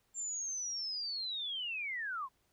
sine linear sweep, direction down, 7380 to 987.8 Hz, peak -36 dBFS, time 0.14-2.29 s, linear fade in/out 50 ms, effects pink hiss -75 dBFS RMS until 2.52 s

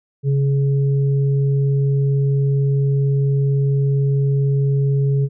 sine tone pair together, 137.83 / 420 Hz, C#3 / G#4, -10 / +19 cents, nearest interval octave + perfect fifth, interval 1929 cents, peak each -14 / -26 dBFS, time 0.23-5.29 s, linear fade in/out 50 ms, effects none

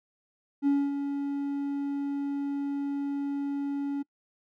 triangle tone with ADSR envelope, 281.7 Hz, C#4, 28 cents sharp, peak -17 dBFS, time 0.62-4.03 s, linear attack 50 ms, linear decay 240 ms, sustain -9 dB, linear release 15 ms, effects noise-tail reverb RT60 0.1 s tail -24 dB re dry + tanh soft clip ceiling -15 dBFS

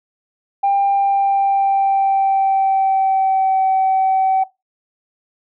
sine tone with pitch glide, 795 to 763.9 Hz, G5 to G5, +24 to -45 cents, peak -11 dBFS, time 0.63-4.44 s, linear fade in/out 10 ms, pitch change -69 cents, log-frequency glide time 0.86-3.64 s, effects noise-tail reverb RT60 0.2 s tail -19 dB re dry + tanh soft clip ceiling -9 dBFS

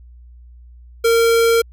square tone, 460.5 Hz, A#4, 21 cents flat, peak -12 dBFS, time 1.04-1.62 s, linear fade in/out 10 ms, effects added 60 Hz sine -39 dBFS peak until 1.72 s

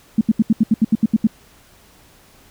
sine tone bursts, 220 Hz, A3, in tune, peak -9 dBFS, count 11, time 0.18-1.271 s, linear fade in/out 5 ms, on 31 ms, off 75 ms, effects pink hiss -50 dBFS RMS until 2.5 s

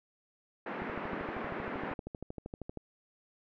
pink band-pass noise, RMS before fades -39 dBFS, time 0.66-1.94 s, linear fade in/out 5 ms, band 200 to 2100 Hz, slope 24 dB/octave
click train, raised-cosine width 2 ms, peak -27 dBFS, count 26, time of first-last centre 0.82-2.773 s, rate 12.8 Hz
effects none

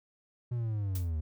triangle linear sweep, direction down, 123.47 to 75 Hz, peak -28 dBFS, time 0.51-1.21 s, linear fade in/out 10 ms
blue noise with exponential decay, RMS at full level -38 dBFS, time 0.95-1.11 s, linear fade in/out 5 ms, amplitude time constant 33 ms
effects none

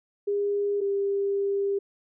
sine tone pair in turn, 405.9 / 398.2 Hz, G#4 / G4, -40 / +27 cents, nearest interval unison, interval 33 cents, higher first, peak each -23 dBFS, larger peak neither, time 0.27-0.81 / 0.81-1.79 s, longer second, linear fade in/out 10 ms, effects none

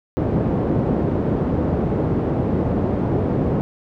pink band-pass noise, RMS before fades -20 dBFS, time 0.17-3.61 s, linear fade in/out 0 ms, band 100 to 460 Hz, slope 12 dB/octave, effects none

